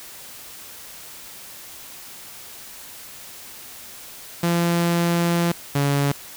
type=tone pair in turn; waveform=sawtooth; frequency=171.1 / 141.53 Hz; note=F3 / C#3; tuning=-35 / +36 cents; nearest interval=minor third; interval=329 cents; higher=first; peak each=-14 dBFS; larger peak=neither; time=4.43-5.52 / 5.75-6.12 s; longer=first; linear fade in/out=5 ms; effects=white hiss -40 dBFS RMS until 6.36 s